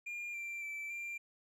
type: tone with pitch steps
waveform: triangle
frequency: 2409 / 2360 / 2325 / 2375 Hz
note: D7 / D7 / D7 / D7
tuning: +43 / +8 / -18 / +19 cents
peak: -38 dBFS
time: 0.06-1.18 s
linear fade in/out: 10 ms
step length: 280 ms
effects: none